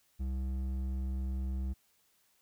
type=tone with hard clipping; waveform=sine; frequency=65.41 Hz; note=C2; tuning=in tune; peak=-34 dBFS; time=0.19-1.74 s; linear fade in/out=20 ms; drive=8 dB; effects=white hiss -71 dBFS RMS until 2.41 s